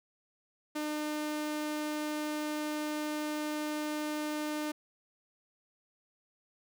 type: tone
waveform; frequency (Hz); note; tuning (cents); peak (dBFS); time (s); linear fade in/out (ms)
sawtooth; 302.1; D4; +49; -29; 0.75-4.72; 10
effects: none